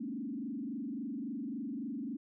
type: tone with frequency modulation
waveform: sine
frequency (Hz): 254.3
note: C4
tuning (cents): -49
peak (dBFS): -36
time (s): 0-2.17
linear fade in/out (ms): 10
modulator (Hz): 23.6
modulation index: 1.8
effects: none